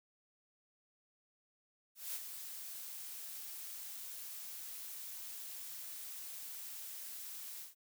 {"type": "noise with ADSR envelope", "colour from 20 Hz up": "blue", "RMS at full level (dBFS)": -40, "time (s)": [1.95, 7.75], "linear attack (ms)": 200, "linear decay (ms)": 34, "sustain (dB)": -7, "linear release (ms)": 150, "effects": []}